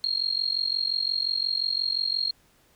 sine tone with amplitude modulation, 4244 Hz, C8, 24 cents sharp, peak -20 dBFS, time 0.04-2.31 s, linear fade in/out 0 ms, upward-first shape sine, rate 45.7 Hz, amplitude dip 90%, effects pink hiss -62 dBFS RMS until 2.75 s

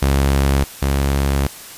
sawtooth tone pair in turn, 68.7 / 69.03 Hz, C#2 / C#2, -15 / -7 cents, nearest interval unison, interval 8 cents, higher second, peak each -9 / -11 dBFS, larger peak first, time 0.02-0.64 / 0.82-1.47 s, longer second, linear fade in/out 5 ms, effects white hiss -36 dBFS RMS until 1.77 s + resampled to 32000 Hz

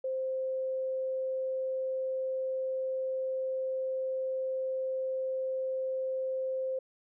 sine tone, 523.3 Hz, C5, in tune, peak -30 dBFS, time 0.04-6.79 s, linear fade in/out 5 ms, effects none

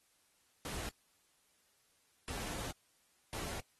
pink noise bursts at uneven times, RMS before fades -43 dBFS, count 3, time 0.65-0.89 / 2.28-2.71 / 3.33-3.6 s, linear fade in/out 0 ms, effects white hiss -73 dBFS RMS until 3.79 s + AAC 32 kbps

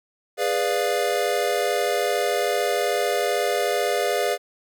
square chord, G# diminished seventh, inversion none, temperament equal with one note detuned, 411.5 / 493.9 / 587.3 / 698.5 Hz, G#4 / B4 / D5 / F5, -16 / 0 / 0 / 0 cents, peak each -27 dBFS, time 0.37-4.38 s, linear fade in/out 50 ms, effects none

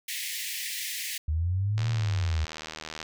pink high-pass noise, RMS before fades -34 dBFS, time 0.08-1.18 s, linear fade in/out 5 ms, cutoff 1800 Hz, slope 96 dB/octave
sine linear two-way sweep, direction up then down, 74.5 to 116.54 to 74.5 Hz, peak -24 dBFS, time 1.28-2.45 s, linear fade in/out 5 ms, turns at 1.9 s
click train, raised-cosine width 0.2 ms, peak -19 dBFS, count 99, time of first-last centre 1.78-3.028 s, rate 78.5 Hz
effects none

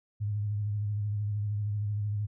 sine tone with vibrato, 103.9 Hz, G#2, 1 cent sharp, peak -28 dBFS, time 0.2-2.27 s, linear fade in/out 20 ms, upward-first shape sine, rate 13 Hz, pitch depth 40 cents each way, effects none

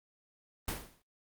pink noise with exponential decay, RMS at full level -32 dBFS, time 0.68-1.02 s, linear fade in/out 2 ms, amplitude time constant 72 ms, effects Opus 24 kbps

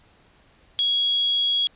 sine tone, 3322 Hz, G#7, in tune, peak -18 dBFS, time 0.79-1.67 s, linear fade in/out 0 ms, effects pink hiss -57 dBFS RMS until 1.75 s + resampled to 8000 Hz

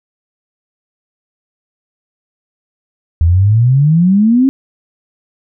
sine exponential sweep, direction up, 79.4 to 274.7 Hz, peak -6 dBFS, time 3.21-4.49 s, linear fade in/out 0 ms, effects none

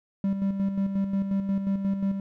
triangle tone with tremolo, 196 Hz, G3, in tune, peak -20 dBFS, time 0.24-2.2 s, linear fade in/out 2 ms, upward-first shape square, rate 5.6 Hz, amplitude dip 50%, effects none

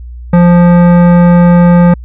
sine tone with hard clipping, 174.7 Hz, F3, 1 cent sharp, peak -4 dBFS, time 0.33-1.94 s, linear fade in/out 5 ms, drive 15 dB, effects added 60 Hz sine -23 dBFS peak until 2.04 s + resampled to 8000 Hz

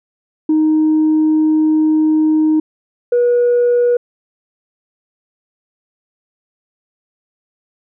sine tone pair in turn, 311.1 / 483.9 Hz, D#4 / B4, 0 / -35 cents, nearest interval minor sixth, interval 765 cents, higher second, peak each -8 dBFS, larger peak neither, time 0.49-2.6 / 3.12-3.97 s, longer first, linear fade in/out 5 ms, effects tanh soft clip ceiling -7 dBFS

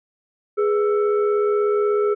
sine tone with frequency modulation, 415.3 Hz, G#4, in tune, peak -16 dBFS, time 0.57-2.15 s, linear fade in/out 20 ms, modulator 907 Hz, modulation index 0.55, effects none

